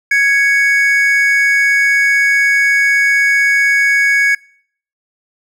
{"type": "tone pair together", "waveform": "triangle", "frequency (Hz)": [1661.2, 2226], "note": ["G#6", "C#7"], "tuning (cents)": [0, 7], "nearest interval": "perfect fourth", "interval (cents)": 507, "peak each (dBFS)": -10, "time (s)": [0.11, 4.35], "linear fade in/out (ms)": 5, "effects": ["noise-tail reverb RT60 0.6 s tail -25 dB re dry"]}